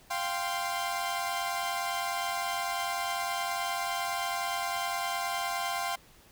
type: chord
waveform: sawtooth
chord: F suspended second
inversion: none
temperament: equal with one note detuned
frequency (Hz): 694.4 / 784 / 1046.5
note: F5 / G5 / C6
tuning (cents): -10 / 0 / 0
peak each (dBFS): -31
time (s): 0.1-5.96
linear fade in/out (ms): 10
effects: pink hiss -58 dBFS RMS until 6.31 s